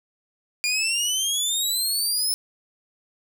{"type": "exponential sweep", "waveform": "20% pulse", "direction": "up", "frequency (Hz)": [2403, 5280], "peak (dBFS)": -16, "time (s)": [0.64, 2.34], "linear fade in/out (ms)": 0, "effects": []}